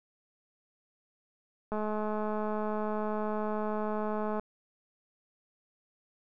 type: click train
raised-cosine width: 1 ms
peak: -21 dBFS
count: 571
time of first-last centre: 1.72-4.396 s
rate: 213 Hz
effects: none